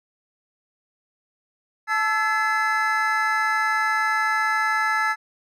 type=tone cluster; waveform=triangle; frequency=873 / 1322 / 1708 / 2048 Hz; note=A5 / E6 / G#6 / C7; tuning=-14 / +5 / +48 / -38 cents; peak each=-24 / -22 / -22 / -27 dBFS; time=1.87-5.16 s; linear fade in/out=50 ms; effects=none

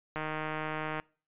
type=click train; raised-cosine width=0.5 ms; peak=-20 dBFS; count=131; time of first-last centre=0.16-0.999 s; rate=155 Hz; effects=noise-tail reverb RT60 0.4 s tail -25 dB re dry + resampled to 8000 Hz

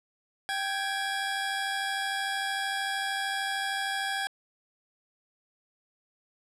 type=tone pair together; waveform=25% pulse; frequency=784 / 1661.2 Hz; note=G5 / G#6; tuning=0 / 0 cents; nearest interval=octave + minor second; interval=1300 cents; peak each=-28 dBFS; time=0.49-4.27 s; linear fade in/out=0 ms; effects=low-pass 10000 Hz 12 dB/octave

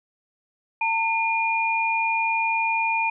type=tone pair together; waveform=sine; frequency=900 / 2428 Hz; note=A5 / D#7; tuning=+39 / -43 cents; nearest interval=octave + perfect fourth; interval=1718 cents; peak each=-23 dBFS; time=0.81-3.1 s; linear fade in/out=5 ms; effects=none

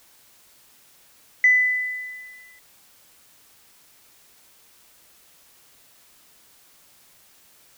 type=tone with exponential decay; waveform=sine; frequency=2000 Hz; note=B6; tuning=21 cents sharp; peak=-10 dBFS; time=1.44-2.59 s; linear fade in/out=2 ms; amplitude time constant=250 ms; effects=tanh soft clip ceiling -6 dBFS + white hiss -55 dBFS RMS until 7.77 s

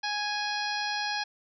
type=harmonic tone with a mistuned harmonic; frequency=830.6 Hz; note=G#5; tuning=in tune; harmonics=1 / 2 / 3 / 4 / 5 / 6 / 7; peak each=-33 / -34 / -38 / -40 / -37 / -38 / -42 dBFS; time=0.03-1.24 s; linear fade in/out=10 ms; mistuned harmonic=7; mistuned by=-66 cents; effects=none

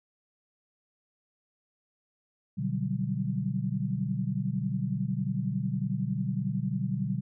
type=chord; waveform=sine; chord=G major seventh; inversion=first; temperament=equal; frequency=123.47 / 146.83 / 185 / 196 Hz; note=B2 / D3 / F#3 / G3; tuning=0 / 0 / 0 / 0 cents; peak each=-33 dBFS; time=2.57-7.21 s; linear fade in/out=20 ms; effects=none

